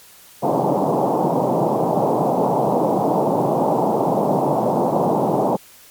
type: band-pass noise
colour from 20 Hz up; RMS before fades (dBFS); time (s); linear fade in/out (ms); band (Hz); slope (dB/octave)
white; -18; 0.42-5.57; 20; 130 to 910; 48
effects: white hiss -46 dBFS RMS until 5.9 s + MP3 96 kbps